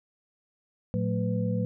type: tone cluster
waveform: sine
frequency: 113 / 181.2 / 221.8 / 500 Hz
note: A2 / F#3 / A3 / B4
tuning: +47 / -36 / +14 / +21 cents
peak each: -29 / -29 / -32 / -34 dBFS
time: 0.94-1.65 s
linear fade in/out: 0 ms
effects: none